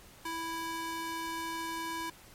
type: tone with high-pass filter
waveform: square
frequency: 329.6 Hz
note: E4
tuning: in tune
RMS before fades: -37 dBFS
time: 0.25-2.1 s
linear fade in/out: 5 ms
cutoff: 690 Hz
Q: 1.4
effects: pink hiss -55 dBFS RMS until 2.34 s + MP3 64 kbps